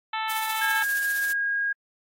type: harmonic tone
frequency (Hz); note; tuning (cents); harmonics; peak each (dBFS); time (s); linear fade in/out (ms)
440; A4; 0; 2 / 3 / 4 / 5 / 6 / 7 / 8 / 9; -29 / -33 / -35 / -37 / -39 / -40 / -41 / -42; 0.13-0.83; 5
type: noise with tremolo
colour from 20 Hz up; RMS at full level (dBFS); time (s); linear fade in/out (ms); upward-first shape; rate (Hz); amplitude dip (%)
blue; -32; 0.29-1.33; 10; sine; 15; 50
type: tone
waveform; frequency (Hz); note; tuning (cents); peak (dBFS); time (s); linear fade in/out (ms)
sine; 1633; G#6; -30; -23; 0.61-1.73; 10
effects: AAC 48 kbps